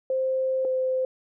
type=tone pair in turn; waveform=sine; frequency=523.3 / 517.6 Hz; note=C5 / C5; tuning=0 / -19 cents; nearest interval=unison; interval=19 cents; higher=first; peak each=-22 dBFS; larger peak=neither; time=0.1-0.65 / 0.65-1.05 s; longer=first; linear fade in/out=2 ms; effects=none